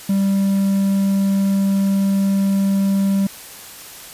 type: tone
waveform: triangle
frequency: 196 Hz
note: G3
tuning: in tune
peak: -12 dBFS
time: 0.09-3.27 s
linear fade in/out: 5 ms
effects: white hiss -37 dBFS RMS until 4.13 s + resampled to 32000 Hz